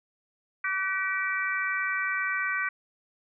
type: harmonic tone with a mistuned harmonic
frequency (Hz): 386.2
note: G4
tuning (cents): -26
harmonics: 3 / 4 / 5 / 6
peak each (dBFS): -34 / -30 / -31 / -33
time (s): 0.64-2.69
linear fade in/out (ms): 5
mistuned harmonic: 4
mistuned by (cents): -40
effects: none